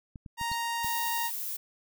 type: clicks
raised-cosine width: 5 ms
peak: -30 dBFS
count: 5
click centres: 0.158 / 0.262 / 0.413 / 0.516 / 0.846 s
type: tone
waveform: sawtooth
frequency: 932.3 Hz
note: A#5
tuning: in tune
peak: -26 dBFS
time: 0.37-1.31 s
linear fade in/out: 50 ms
type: tone with exponential decay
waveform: sine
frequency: 4435 Hz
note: C#8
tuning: in tune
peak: -31 dBFS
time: 0.52-0.59 s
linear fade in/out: 1 ms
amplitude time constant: 15 ms
type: noise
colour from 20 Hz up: violet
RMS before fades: -35 dBFS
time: 0.83-1.57 s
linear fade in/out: 10 ms
effects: none